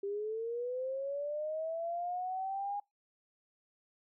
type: linear sweep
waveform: sine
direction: up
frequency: 394 to 820 Hz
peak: -34 dBFS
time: 0.03-2.8 s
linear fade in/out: 5 ms
effects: noise-tail reverb RT60 0.2 s tail -26 dB re dry